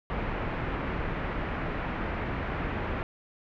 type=low-pass noise; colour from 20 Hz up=pink; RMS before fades=-32 dBFS; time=0.1-3.03 s; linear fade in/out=0 ms; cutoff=2300 Hz; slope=24 dB/octave; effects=none